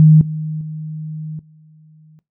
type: tone with level steps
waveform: sine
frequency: 155.56 Hz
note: D#3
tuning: in tune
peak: -4 / -20 / -24 / -43 dBFS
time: 0-2.19 s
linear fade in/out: 0 ms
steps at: 0.21 / 0.61 / 1.39 s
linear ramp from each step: 2 ms
effects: noise-tail reverb RT60 0.2 s tail -19 dB re dry